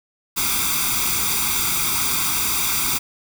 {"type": "noise with comb filter", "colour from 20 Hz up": "white", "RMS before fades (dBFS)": -21, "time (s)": [0.36, 2.99], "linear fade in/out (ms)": 20, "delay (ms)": 0.84, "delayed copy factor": 0.95, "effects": []}